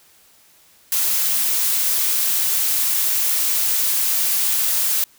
blue noise, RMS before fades -19 dBFS, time 0.92-5.04 s, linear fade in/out 2 ms, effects white hiss -53 dBFS RMS until 5.18 s

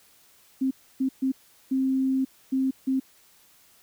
sine tone bursts at uneven times, 264.5 Hz, C4, 19 cents sharp, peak -21 dBFS, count 6, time 0.61-0.71 / 1-1.09 / 1.22-1.32 / 1.71-2.25 / 2.52-2.71 / 2.87-3 s, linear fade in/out 10 ms, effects white hiss -58 dBFS RMS until 3.82 s

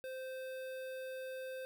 square tone with notch filter, 520 Hz, C5, 11 cents flat, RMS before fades -44 dBFS, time 0.04-1.65 s, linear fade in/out 0 ms, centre 6400 Hz, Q 0.99, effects 12-bit

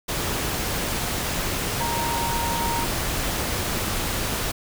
sine tone in noise, 932.3 Hz, A#5, in tune, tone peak -26 dBFS, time 1.8-2.85 s, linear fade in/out 10 ms, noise pink, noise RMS -26 dBFS, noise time 0.08-4.52 s, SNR -3 dB, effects none

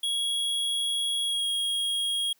square tone with pitch glide, 3322 to 3280 Hz, G#7 to G#7, 0 to -22 cents, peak -26 dBFS, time 0.03-2.33 s, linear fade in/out 5 ms, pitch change -22 cents, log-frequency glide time 1.24-1.47 s, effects white hiss -66 dBFS RMS until 2.39 s + high-pass 150 Hz 12 dB/octave

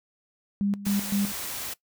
sine tone with tremolo, 201 Hz, G3, 44 cents sharp, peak -22 dBFS, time 0.61-1.32 s, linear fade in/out 0 ms, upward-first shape square, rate 3.9 Hz, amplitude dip 80%
white noise, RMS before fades -34 dBFS, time 0.85-1.74 s, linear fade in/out 10 ms
effects noise-tail reverb RT60 0.1 s tail -19 dB re dry

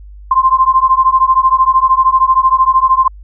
sine beating tone pair, 1042 / 1055 Hz, C6 / C6, -7 / +14 cents, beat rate 13 Hz, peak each -10 dBFS, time 0.31-3.08 s, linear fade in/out 5 ms, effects added 50 Hz sine -31 dBFS peak until 3.23 s

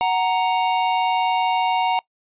square tone pair together, 742.2 / 932.3 Hz, F#5 / A#5, +5 / 0 cents, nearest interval major third, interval 395 cents, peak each -21 dBFS, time 0.01-1.99 s, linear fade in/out 0 ms, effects noise-tail reverb RT60 0.1 s tail -23 dB re dry + resampled to 8000 Hz

